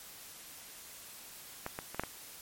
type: clicks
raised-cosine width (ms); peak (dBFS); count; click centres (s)
0.5; -21 / -22 / -27 / -15 / -21; 5; 1.664 / 1.789 / 1.946 / 1.996 / 2.036
effects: white hiss -50 dBFS RMS until 2.41 s + MP3 64 kbps